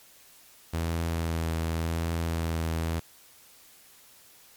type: tone with vibrato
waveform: sawtooth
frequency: 82.41 Hz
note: E2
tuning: in tune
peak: -23 dBFS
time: 0.73-3 s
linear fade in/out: 10 ms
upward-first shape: triangle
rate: 0.89 Hz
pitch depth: 21 cents each way
effects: white hiss -55 dBFS RMS until 4.56 s + MP3 96 kbps